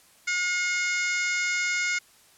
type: harmonic tone with a mistuned harmonic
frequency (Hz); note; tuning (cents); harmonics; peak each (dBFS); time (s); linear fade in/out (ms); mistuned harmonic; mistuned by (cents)
718; F5; +48; 2 / 3 / 4 / 5 / 6 / 7 / 8 / 9 / 10; -30 / -26 / -40 / -41 / -41 / -38 / -42 / -37 / -37; 0.27-1.99; 10; 8; -29
effects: white hiss -57 dBFS RMS until 2.37 s + low-pass 12000 Hz 12 dB/octave